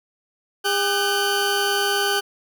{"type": "tone pair together", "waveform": "20% pulse", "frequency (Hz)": [402.7, 1520.4], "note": ["G4", "F#6"], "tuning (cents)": [47, 47], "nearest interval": "octave + major seventh", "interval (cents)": 2300, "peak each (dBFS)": -17, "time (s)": [0.64, 2.21], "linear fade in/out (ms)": 20, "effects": []}